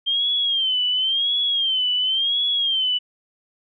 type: tone with vibrato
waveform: sine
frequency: 3166 Hz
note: G7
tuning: 17 cents sharp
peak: -18 dBFS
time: 0.06-2.99 s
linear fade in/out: 20 ms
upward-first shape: sine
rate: 0.94 Hz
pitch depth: 110 cents each way
effects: none